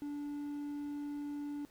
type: tone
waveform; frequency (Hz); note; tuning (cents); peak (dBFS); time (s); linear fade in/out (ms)
triangle; 290.4; D4; -19; -36; 0.02-1.65; 0
effects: pink hiss -65 dBFS RMS until 1.7 s